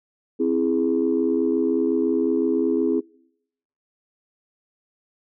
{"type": "chord", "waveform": "sine", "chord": "C augmented", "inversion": "none", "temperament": "equal", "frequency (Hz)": [261.6, 329.6, 415.3], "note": ["C4", "E4", "G#4"], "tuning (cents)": [0, 0, 0], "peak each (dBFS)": -22, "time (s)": [0.39, 3.01], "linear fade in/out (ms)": 20, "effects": ["noise-tail reverb RT60 0.8 s tail -26 dB re dry", "tanh soft clip ceiling -10 dBFS"]}